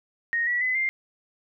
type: tone with pitch steps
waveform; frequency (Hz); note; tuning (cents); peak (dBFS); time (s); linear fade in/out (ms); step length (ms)
sine; 1864.7 / 1940.5 / 2019 / 2102; A#6 / B6 / B6 / C7; 0 / -31 / +38 / +7; -22; 0.33-0.89; 0; 140
effects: none